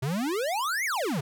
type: exponential two-way sweep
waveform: square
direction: up then down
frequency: 123.47 to 2300 to 123.47 Hz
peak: -27 dBFS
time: 0.02-1.21 s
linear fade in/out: 10 ms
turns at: 0.85 s
effects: none